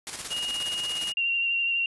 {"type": "noise with tremolo", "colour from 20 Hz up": "white", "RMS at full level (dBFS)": -33, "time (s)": [0.07, 1.12], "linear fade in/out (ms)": 0, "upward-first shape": "square", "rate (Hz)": 17, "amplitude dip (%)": 50}
{"type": "tone", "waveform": "sine", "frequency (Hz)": 2866, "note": "F7", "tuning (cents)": 44, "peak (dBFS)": -28, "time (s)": [0.3, 1.14], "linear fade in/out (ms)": 20}
{"type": "tone with vibrato", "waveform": "sine", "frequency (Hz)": 2761, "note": "F7", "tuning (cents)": -20, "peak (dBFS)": -23, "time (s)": [1.17, 1.86], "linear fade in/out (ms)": 2, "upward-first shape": "triangle", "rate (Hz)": 12, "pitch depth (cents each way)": 24}
{"effects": ["resampled to 24000 Hz"]}